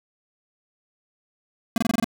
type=tone bursts; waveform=square; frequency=228.7 Hz; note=A#3; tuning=33 cents flat; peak=-19 dBFS; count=7; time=1.76-2.044 s; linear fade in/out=2 ms; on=20 ms; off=24 ms; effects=none